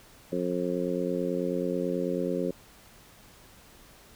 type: harmonic tone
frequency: 89.2 Hz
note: F2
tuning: 37 cents sharp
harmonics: 2 / 3 / 4 / 5 / 6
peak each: -33 / -33 / -33 / -33 / -33 dBFS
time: 0.32-2.51 s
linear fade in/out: 5 ms
effects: pink hiss -54 dBFS RMS until 4.15 s